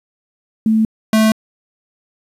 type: tone pair in turn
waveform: sine / square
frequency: 220 / 218.7 Hz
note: A3 / A3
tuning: 0 / -10 cents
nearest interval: unison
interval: 10 cents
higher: first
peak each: -10 dBFS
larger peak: neither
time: 0.66-0.85 / 1.13-1.32 s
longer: neither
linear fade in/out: 2 ms
effects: resampled to 32000 Hz + 8-bit